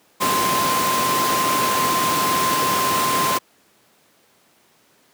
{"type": "tone in noise", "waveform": "sine", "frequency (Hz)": 1042, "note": "C6", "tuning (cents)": -7, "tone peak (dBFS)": -19, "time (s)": [0.2, 3.39], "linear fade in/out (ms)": 20, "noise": "pink", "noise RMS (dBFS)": -21, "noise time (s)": [0.2, 3.39], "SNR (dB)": -1, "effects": ["pink hiss -57 dBFS RMS until 5.13 s", "high-pass 200 Hz 12 dB/octave"]}